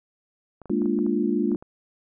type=clicks; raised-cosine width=1 ms; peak=-29 dBFS; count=10; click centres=0.617 / 0.657 / 0.696 / 0.819 / 0.858 / 0.989 / 1.065 / 1.517 / 1.548 / 1.625 s
type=chord; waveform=sine; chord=Bb dominant seventh; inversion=third; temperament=equal; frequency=207.7 / 233.1 / 293.7 / 349.2 Hz; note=Ab3 / Bb3 / D4 / F4; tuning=0 / 0 / 0 / 0 cents; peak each=-26 dBFS; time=0.7-1.56 s; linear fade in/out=2 ms
effects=none